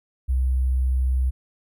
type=tone with sample-and-hold; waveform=sine; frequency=64.3 Hz; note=C2; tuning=30 cents flat; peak=-18 dBFS; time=0.28-1.31 s; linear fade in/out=20 ms; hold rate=11025 Hz; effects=none